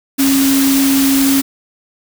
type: tone in noise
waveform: sine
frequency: 272.4 Hz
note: C#4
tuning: 30 cents flat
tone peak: -10 dBFS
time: 0.18-1.42 s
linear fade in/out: 20 ms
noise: white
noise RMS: -18 dBFS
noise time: 0.18-1.42 s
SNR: +5 dB
effects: none